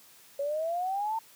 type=exponential sweep; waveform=sine; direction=up; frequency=554.4 to 912 Hz; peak=-28 dBFS; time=0.39-1.19 s; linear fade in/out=5 ms; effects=white hiss -56 dBFS RMS until 1.35 s + high-pass 100 Hz 12 dB/octave